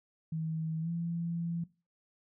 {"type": "tone with pitch glide", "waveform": "sine", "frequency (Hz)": [160, 169.03], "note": ["D#3", "E3"], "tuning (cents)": [49, 44], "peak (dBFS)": -32, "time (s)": [0.32, 1.64], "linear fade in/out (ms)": 5, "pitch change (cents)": 95, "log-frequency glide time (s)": [0.81, 0.89], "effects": ["noise-tail reverb RT60 0.3 s tail -19 dB re dry"]}